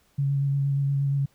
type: tone with vibrato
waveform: sine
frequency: 139.4 Hz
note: C#3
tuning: 10 cents sharp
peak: -21 dBFS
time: 0.18-1.26 s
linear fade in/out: 10 ms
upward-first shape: square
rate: 8.5 Hz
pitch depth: 13 cents each way
effects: pink hiss -64 dBFS RMS until 1.34 s